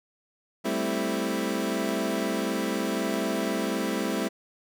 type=chord; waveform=25% pulse; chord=A minor seventh; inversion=third; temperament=equal; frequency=196 / 220 / 261.6 / 329.6 Hz; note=G3 / A3 / C4 / E4; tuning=0 / 0 / 0 / 0 cents; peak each=-28 dBFS; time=0.64-4.29 s; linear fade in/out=20 ms; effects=none